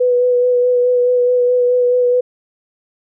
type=tone with vibrato; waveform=sine; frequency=493.9 Hz; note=B4; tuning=in tune; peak=-10 dBFS; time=0-2.21 s; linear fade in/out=10 ms; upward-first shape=sine; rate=4.7 Hz; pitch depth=17 cents each way; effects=none